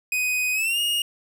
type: tone with pitch glide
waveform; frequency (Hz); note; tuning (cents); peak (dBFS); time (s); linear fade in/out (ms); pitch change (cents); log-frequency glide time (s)
45% pulse; 2500 to 2855; D#7 to F7; +8 to +37; -21; 0.12-1.02; 2; +229; 0.53-0.79
effects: none